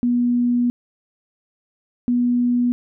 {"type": "tone pair in turn", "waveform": "sine", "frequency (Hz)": [242.6, 243.6], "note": ["B3", "B3"], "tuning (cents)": [-31, -24], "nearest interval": "unison", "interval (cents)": 7, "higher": "second", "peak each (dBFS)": -15, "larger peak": "neither", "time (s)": [[0.03, 0.7], [2.08, 2.72]], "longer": "first", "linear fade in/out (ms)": 0, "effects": []}